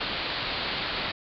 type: low-pass noise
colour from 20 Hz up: white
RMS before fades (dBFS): -31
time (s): 0-1.12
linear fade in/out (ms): 10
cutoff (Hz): 4600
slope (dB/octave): 96
effects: none